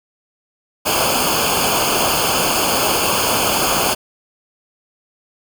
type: noise with comb filter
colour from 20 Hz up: pink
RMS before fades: -17 dBFS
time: 0.85-3.95 s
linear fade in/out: 20 ms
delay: 0.52 ms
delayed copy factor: -0.9
effects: none